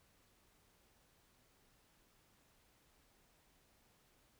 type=silence; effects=pink hiss -72 dBFS RMS until 4.39 s